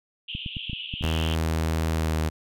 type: band-pass noise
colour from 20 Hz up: pink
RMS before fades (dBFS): -36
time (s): 0.28-1.35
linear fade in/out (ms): 5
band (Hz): 2700 to 3300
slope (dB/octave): 96
type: clicks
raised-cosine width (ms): 5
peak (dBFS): -20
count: 8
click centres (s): 0.351 / 0.462 / 0.568 / 0.697 / 0.732 / 0.939 / 1.011 / 1.045
type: tone with pitch glide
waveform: sawtooth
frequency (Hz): 80.4 to 78.97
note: E2 to D#2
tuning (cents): -43 to +26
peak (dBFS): -19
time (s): 1.02-2.3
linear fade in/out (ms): 20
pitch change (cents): -31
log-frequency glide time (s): 1.94-2.14
effects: none